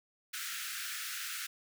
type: high-pass noise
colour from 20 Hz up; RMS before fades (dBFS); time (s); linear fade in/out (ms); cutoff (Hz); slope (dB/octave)
pink; -40; 0.33-1.47; 10; 1300; 96
effects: none